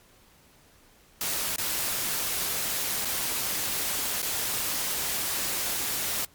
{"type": "noise with dropouts", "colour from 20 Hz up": "white", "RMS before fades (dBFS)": -29, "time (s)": [1.21, 6.25], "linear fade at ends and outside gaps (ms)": 2, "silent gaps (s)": [[1.561, 1.582], [3.049, 3.053], [4.219, 4.227]], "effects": ["pink hiss -58 dBFS RMS until 6.34 s", "MP3 96 kbps"]}